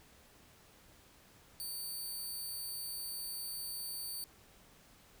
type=tone; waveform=10% pulse; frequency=4565 Hz; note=D8; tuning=50 cents flat; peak=-33 dBFS; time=1.6-4.24 s; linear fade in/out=0 ms; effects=pink hiss -62 dBFS RMS until 5.2 s